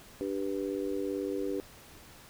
sine chord, G major, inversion second, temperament just, 294 / 392 / 490 Hz, D4 / G4 / B4, +2 / 0 / -14 cents, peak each -35 / -34 / -37 dBFS, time 0.21-1.6 s, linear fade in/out 0 ms, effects pink hiss -53 dBFS RMS until 2.29 s

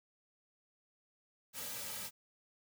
white noise with comb filter, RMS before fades -43 dBFS, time 1.53-2.11 s, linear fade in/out 50 ms, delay 2.8 ms, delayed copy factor -0.75, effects none

